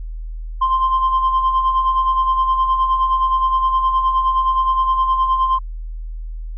sine tone with tremolo, 1046.5 Hz, C6, in tune, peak -10 dBFS, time 0.61-5.59 s, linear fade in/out 10 ms, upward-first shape sine, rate 9.6 Hz, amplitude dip 55%, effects tanh soft clip ceiling -10 dBFS + added 40 Hz sine -25 dBFS peak until 6.57 s

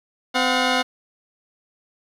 10% pulse tone pair together, 256.2 / 720 Hz, C4 / F#5, -36 / -47 cents, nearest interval octave + tritone, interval 1789 cents, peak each -12 dBFS, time 0.34-0.83 s, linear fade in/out 20 ms, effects low-pass 6000 Hz 12 dB/octave + 8-bit

